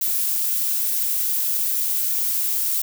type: noise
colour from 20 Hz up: violet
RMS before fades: -22 dBFS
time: 0.01-2.82 s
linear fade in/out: 5 ms
effects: none